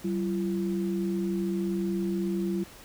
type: tone pair together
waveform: sine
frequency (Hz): 191.7 / 341.2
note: G3 / F4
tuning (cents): -38 / -40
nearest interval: minor seventh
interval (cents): 998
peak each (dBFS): -28 / -30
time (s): 0.04-2.64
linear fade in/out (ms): 10
effects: pink hiss -49 dBFS RMS until 2.84 s